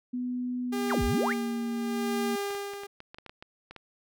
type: tone with pitch glide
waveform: sine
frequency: 248.4 to 233.1 Hz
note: B3 to A#3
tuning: +10 to 0 cents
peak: -29 dBFS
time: 0.13-2.36 s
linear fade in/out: 10 ms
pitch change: -110 cents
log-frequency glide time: 0.64-1.42 s
type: tone with tremolo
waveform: sawtooth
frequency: 402.1 Hz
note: G4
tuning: 44 cents sharp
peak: -25 dBFS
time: 0.72-2.87 s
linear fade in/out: 10 ms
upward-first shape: sine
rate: 0.8 Hz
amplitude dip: 70%
type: exponential two-way sweep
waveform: sine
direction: down then up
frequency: 2587 to 44.06 to 2587 Hz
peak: -27 dBFS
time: 0.89-1.34 s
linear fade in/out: 20 ms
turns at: 1.04 s
type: clicks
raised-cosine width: 0.3 ms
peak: -28 dBFS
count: 12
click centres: 2.506 / 2.55 / 2.736 / 2.835 / 3.004 / 3.145 / 3.185 / 3.263 / 3.295 / 3.425 / 3.71 / 3.763 s
effects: none